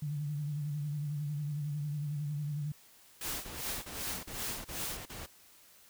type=tone with vibrato; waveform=sine; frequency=147.1 Hz; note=D3; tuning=3 cents sharp; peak=-33 dBFS; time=0.02-2.72 s; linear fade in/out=5 ms; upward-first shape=sine; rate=11 Hz; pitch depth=57 cents each way
type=noise with tremolo; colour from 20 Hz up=white; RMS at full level=-37 dBFS; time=3.21-4.97 s; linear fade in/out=2 ms; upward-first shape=sine; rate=2.6 Hz; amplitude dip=95%
type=noise bursts; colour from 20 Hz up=pink; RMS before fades=-44 dBFS; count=10; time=3.24-5.264 s; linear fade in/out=10 ms; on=170 ms; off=36 ms
effects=white hiss -60 dBFS RMS until 5.89 s